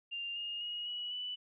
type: tone with pitch steps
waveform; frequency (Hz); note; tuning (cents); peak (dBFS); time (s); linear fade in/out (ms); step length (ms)
sine; 2794 / 2838 / 2883 / 2928 / 2974; F7 / F7 / F#7 / F#7 / F#7; 0 / +27 / -46 / -19 / +8; -37; 0.11-1.36; 20; 250
effects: none